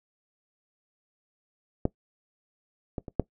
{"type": "clicks", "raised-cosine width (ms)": 2, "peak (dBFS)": [-10, -18, -25, -9], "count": 4, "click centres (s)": [1.854, 2.982, 3.082, 3.197], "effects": ["noise-tail reverb RT60 0.1 s tail -20 dB re dry"]}